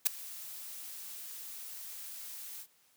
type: noise with ADSR envelope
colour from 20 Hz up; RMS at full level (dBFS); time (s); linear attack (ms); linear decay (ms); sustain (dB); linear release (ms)
blue; -23; 0.05-2.67; 18; 5; -22; 65
effects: white hiss -68 dBFS RMS until 2.96 s + high-pass 80 Hz 12 dB/octave